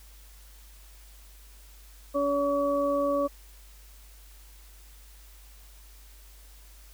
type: harmonic tone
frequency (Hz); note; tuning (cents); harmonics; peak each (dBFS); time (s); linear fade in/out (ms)
283.8; C#4; +41; 1 / 2 / 4; -30 / -25 / -31; 2.14-3.28; 20
effects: added 50 Hz sine -49 dBFS peak until 6.93 s + white hiss -56 dBFS RMS until 6.93 s